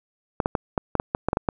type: clicks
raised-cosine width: 1 ms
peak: -7 dBFS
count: 11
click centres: 0.402 / 0.459 / 0.552 / 0.778 / 0.953 / 0.999 / 1.149 / 1.286 / 1.331 / 1.371 / 1.488 s
effects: none